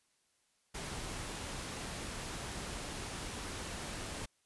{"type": "noise", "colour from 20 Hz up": "pink", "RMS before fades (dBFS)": -42, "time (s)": [0.74, 4.26], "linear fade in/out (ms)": 10, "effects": ["white hiss -75 dBFS RMS until 4.45 s", "resampled to 24000 Hz"]}